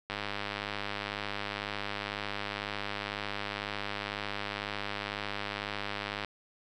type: click train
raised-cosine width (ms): 0.3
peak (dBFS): -18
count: 628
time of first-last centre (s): 0.1-6.247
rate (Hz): 102
effects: none